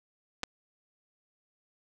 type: clicks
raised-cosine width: 0.2 ms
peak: -16 dBFS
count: 2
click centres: 0.433 / 0.437 s
effects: none